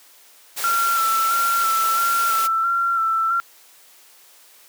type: noise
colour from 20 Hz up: white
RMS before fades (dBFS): -27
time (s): 0.56-2.48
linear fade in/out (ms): 20
type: tone with vibrato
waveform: sine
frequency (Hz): 1352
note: E6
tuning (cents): +43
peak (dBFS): -17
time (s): 0.64-3.4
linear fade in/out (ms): 0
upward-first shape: square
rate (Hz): 1.5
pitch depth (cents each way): 26
effects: white hiss -50 dBFS RMS until 4.68 s + high-pass 400 Hz 12 dB/octave